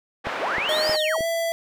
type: band-pass noise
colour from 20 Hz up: pink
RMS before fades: -29 dBFS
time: 0.24-0.97 s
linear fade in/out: 20 ms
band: 640 to 1900 Hz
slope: 12 dB/octave
type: click train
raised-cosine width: 2 ms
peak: -19 dBFS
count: 4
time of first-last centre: 0.27-1.208 s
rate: 3.2 Hz
type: linear two-way sweep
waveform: sine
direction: up then down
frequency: 174.61 to 5274 to 174.61 Hz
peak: -24 dBFS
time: 0.39-1.2 s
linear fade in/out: 50 ms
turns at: 0.91 s
type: tone with pitch glide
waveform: square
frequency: 618 to 666.2 Hz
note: D#5 to E5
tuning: -12 to +18 cents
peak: -23 dBFS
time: 0.69-1.52 s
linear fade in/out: 0 ms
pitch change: +130 cents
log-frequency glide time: 1.05-1.26 s
effects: none